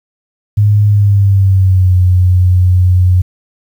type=tone with pitch glide; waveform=sine; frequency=103.83 to 90.91 Hz; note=G#2 to F#2; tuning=0 to -30 cents; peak=-5 dBFS; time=0.57-3.22 s; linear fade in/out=10 ms; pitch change=-230 cents; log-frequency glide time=0.87-1.96 s; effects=7-bit